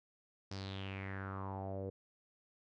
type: tone with low-pass filter sweep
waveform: sawtooth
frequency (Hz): 96.8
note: G2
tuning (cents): -21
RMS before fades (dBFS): -43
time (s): 0.51-1.9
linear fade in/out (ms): 5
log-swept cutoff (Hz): 5300 to 470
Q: 5.3
effects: none